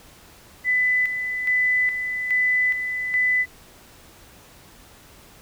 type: tone with tremolo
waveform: sine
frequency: 2000 Hz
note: B6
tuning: 21 cents sharp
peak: -17 dBFS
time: 0.64-3.46 s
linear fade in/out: 50 ms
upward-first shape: square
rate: 1.2 Hz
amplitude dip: 55%
effects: pink hiss -49 dBFS RMS until 5.41 s